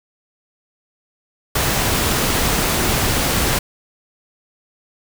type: noise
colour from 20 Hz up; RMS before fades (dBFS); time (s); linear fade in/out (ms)
pink; -18; 1.55-3.59; 5
effects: none